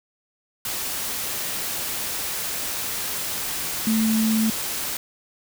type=tone in noise; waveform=sine; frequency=220.7 Hz; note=A3; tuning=5 cents sharp; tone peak=-18 dBFS; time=3.87-4.5 s; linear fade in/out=2 ms; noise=white; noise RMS=-28 dBFS; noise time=0.65-4.97 s; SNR=+7 dB; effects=none